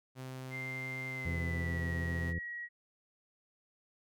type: tone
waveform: sawtooth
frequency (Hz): 130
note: C3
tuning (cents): -11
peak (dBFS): -38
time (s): 0.15-2.34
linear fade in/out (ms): 50
type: tone with pitch glide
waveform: sine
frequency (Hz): 2093 to 1908.2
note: C7 to A#6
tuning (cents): 0 to +40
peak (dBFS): -39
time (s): 0.5-2.69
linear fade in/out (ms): 50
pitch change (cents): -160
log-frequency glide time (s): 1.08-1.91
type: harmonic tone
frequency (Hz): 84.2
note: E2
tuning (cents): +37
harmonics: 1 / 2 / 3 / 4 / 5 / 6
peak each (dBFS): -35 / -39 / -49 / -51 / -53 / -51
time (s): 1.25-2.39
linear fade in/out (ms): 5
effects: none